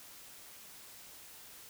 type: silence
effects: white hiss -53 dBFS RMS until 1.69 s